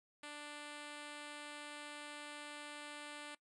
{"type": "tone", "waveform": "5% pulse", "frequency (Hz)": 294.6, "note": "D4", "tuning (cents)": 6, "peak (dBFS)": -36, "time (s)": [0.23, 3.35], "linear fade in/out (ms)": 5, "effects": ["noise-tail reverb RT60 0.1 s tail -21 dB re dry", "resampled to 24000 Hz"]}